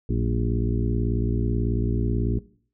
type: harmonic tone with a mistuned harmonic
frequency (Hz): 58.27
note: A#1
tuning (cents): 0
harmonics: 1 / 2 / 3 / 4 / 5 / 6 / 7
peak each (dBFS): -25 / -26 / -33 / -30 / -32 / -33 / -36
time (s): 0.09-2.39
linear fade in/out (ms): 5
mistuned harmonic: 3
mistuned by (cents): +110
effects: noise-tail reverb RT60 0.5 s tail -19 dB re dry